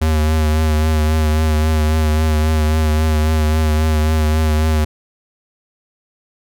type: tone with vibrato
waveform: square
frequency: 77.78 Hz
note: D#2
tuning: in tune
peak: -13 dBFS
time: 0.01-4.85 s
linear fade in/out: 10 ms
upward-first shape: triangle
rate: 3.7 Hz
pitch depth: 37 cents each way
effects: none